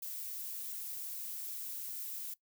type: noise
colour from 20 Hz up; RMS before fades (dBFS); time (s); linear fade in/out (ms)
violet; -42; 0.02-2.34; 5
effects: noise-tail reverb RT60 0.1 s tail -19 dB re dry